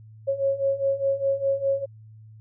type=beating tone pair; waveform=sine; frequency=545 / 549.9 Hz; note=C#5 / C#5; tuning=-29 / -14 cents; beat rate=4.9 Hz; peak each=-26 / -23 dBFS; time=0.27-1.86 s; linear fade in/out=20 ms; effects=added 109 Hz sine -44 dBFS peak until 2.4 s